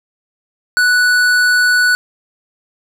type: tone with tanh clipping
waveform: sine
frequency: 1480 Hz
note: F#6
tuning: in tune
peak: -11 dBFS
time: 0.77-1.95 s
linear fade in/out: 0 ms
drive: 15 dB
effects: none